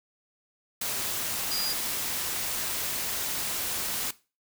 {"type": "tone in noise", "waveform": "sine", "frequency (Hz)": 4865, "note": "D#8", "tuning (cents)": -40, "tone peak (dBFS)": -29, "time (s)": [1.51, 1.73], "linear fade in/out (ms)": 5, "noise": "white", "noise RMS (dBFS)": -31, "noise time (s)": [0.81, 4.11], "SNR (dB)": -1, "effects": ["noise-tail reverb RT60 0.3 s tail -18 dB re dry"]}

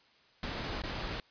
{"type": "noise with dropouts", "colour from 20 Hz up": "pink", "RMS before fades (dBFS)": -37, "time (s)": [0.43, 1.2], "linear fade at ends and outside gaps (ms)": 2, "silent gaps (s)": [0.82, 0.836], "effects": ["white hiss -64 dBFS RMS until 1.3 s", "resampled to 11025 Hz"]}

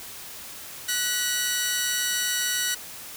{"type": "tone pair together", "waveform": "10% pulse", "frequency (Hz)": [1480, 1929.1], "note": ["F#6", "B6"], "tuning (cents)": [0, -41], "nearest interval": "perfect fourth", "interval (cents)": 459, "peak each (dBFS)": -18, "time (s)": [0.88, 2.75], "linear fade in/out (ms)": 10, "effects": ["white hiss -40 dBFS RMS until 3.16 s"]}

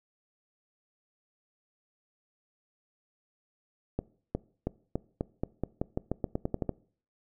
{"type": "accelerating click train", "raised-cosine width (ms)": 2, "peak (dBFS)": -16, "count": 16, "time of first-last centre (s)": [3.99, 6.693], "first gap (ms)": 360, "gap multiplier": 0.89, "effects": ["noise-tail reverb RT60 0.5 s tail -22 dB re dry"]}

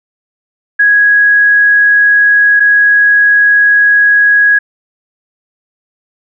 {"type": "tone pair in turn", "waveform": "sine", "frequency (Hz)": [1661.2, 1661.2], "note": ["G#6", "G#6"], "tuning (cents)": [0, 0], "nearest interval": "unison", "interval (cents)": 0, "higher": "neither", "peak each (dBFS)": [-4, -4], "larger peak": "neither", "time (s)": [[0.79, 2.6], [2.6, 4.59]], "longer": "second", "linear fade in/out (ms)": 10, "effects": []}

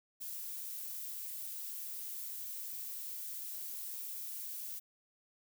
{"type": "noise", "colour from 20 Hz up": "violet", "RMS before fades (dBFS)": -43, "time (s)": [0.2, 4.8], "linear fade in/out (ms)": 20, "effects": []}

